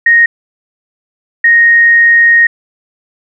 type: tone pair in turn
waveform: sine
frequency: 1864.7 / 1864.7 Hz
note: A#6 / A#6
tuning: 0 / 0 cents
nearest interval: unison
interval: 0 cents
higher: neither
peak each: -3 dBFS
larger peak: neither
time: 0.06-0.26 / 1.44-2.47 s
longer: second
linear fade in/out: 5 ms
effects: none